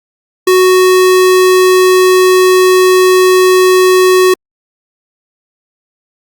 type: tone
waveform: square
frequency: 370 Hz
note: F#4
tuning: in tune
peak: -5 dBFS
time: 0.47-4.34 s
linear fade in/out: 5 ms
effects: Opus 48 kbps